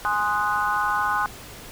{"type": "chord", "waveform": "sine", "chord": "Ab dominant seventh", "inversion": "none", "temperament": "equal", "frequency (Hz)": [830.6, 1046.5, 1244.5, 1480], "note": ["Ab5", "C6", "Eb6", "Gb6"], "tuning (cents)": [0, 0, 0, 0], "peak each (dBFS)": -26, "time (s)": [0.05, 1.26], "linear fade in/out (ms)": 0, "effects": ["pink hiss -41 dBFS RMS until 1.71 s"]}